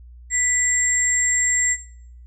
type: tone pair together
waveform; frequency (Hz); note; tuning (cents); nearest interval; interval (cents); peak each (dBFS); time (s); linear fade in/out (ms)
sine; 1975.5 / 7458; B6 / A#8; 0 / 0; octave + major seventh; 2300; -23 / -18; 0.3-1.77; 50
effects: noise-tail reverb RT60 0.6 s tail -18 dB re dry + added 60 Hz sine -40 dBFS peak until 2.26 s